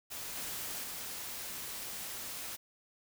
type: noise with level steps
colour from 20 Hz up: white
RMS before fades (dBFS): -42 / -40 / -42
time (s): 0.1-2.57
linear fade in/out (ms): 20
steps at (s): 0.35 / 0.83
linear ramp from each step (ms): 10
effects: none